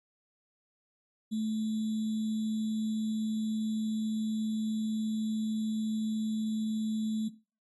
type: tone with sample-and-hold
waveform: sine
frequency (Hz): 218.1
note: A3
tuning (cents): -15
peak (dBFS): -29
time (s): 1.31-7.29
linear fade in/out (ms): 20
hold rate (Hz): 3675
effects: noise-tail reverb RT60 0.4 s tail -21 dB re dry + AAC 32 kbps